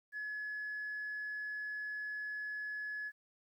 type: tone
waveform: sine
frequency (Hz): 1700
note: G#6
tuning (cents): +40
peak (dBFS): -37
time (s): 0.12-3.12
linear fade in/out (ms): 50
effects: tanh soft clip ceiling -35 dBFS + 12-bit